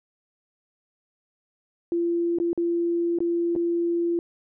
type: tone with dropouts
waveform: sine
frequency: 341.7 Hz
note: F4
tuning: 38 cents flat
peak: -21 dBFS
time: 1.92-4.19 s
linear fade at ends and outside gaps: 1 ms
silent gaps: 2.386-2.4 / 2.531-2.576 / 3.187-3.204 / 3.553-3.561 s
effects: none